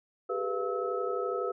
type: tone cluster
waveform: sine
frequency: 390.7 / 422.6 / 492.6 / 686 / 1295 Hz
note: G4 / G#4 / B4 / F5 / E6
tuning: -6 / +30 / -5 / -31 / -31 cents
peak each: -34 / -38 / -33 / -40 / -36 dBFS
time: 0.29-1.52 s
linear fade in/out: 10 ms
effects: none